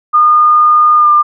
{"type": "tone with pitch glide", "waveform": "sine", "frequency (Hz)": [1219, 1197.4], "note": ["D#6", "D6"], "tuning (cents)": [-36, 33], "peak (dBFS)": -4, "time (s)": [0.13, 1.23], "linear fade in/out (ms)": 20, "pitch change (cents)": -31, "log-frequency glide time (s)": [0.96, 1.1], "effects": []}